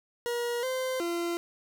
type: tone with pitch steps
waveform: 40% pulse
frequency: 477.3 / 517 / 342.8 Hz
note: A#4 / C5 / F4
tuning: +41 / -21 / -32 cents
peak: -28 dBFS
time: 0.26-1.37 s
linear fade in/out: 0 ms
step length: 370 ms
effects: none